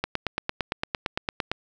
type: click train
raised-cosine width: 0.3 ms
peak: -9 dBFS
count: 14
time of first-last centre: 0.04-1.516 s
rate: 8.81 Hz
effects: none